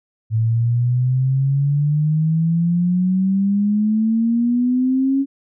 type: exponential sweep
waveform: sine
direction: up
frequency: 110 to 276.8 Hz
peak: -14 dBFS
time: 0.3-5.26 s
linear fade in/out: 50 ms
effects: none